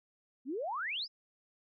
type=exponential sweep; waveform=sine; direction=up; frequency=237.9 to 5380 Hz; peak=-34 dBFS; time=0.45-1.08 s; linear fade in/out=50 ms; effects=none